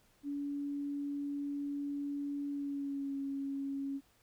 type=tone with pitch glide; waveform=sine; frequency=285.1 to 276 Hz; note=C#4 to C#4; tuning=+49 to -7 cents; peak=-35 dBFS; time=0.23-4.01 s; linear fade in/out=50 ms; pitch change=-56 cents; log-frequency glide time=2.49-3.17 s; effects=pink hiss -69 dBFS RMS until 4.22 s